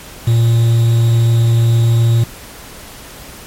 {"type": "tone with quantisation", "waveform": "triangle", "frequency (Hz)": 115.9, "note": "A#2", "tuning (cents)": -10, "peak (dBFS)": -6, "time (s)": [0.27, 2.24], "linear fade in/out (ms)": 5, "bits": 5, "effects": ["pink hiss -34 dBFS RMS until 3.46 s", "MP3 64 kbps"]}